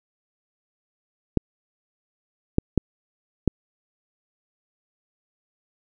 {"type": "clicks", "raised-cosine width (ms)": 3, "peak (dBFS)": -4, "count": 4, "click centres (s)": [1.373, 2.584, 2.777, 3.477], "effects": []}